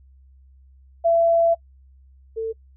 sine tone pair in turn, 671 / 447.7 Hz, E5 / A4, +31 / +30 cents, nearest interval perfect fifth, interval 701 cents, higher first, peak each -14 / -23 dBFS, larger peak first, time 1.04-1.55 / 2.36-2.53 s, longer first, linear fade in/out 20 ms, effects noise-tail reverb RT60 0.1 s tail -25 dB re dry + added 66 Hz sine -48 dBFS peak until 2.76 s

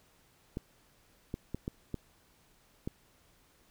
clicks, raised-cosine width 3 ms, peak -22 dBFS, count 6, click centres 0.571 / 1.341 / 1.546 / 1.679 / 1.943 / 2.875 s, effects pink hiss -66 dBFS RMS until 3.7 s

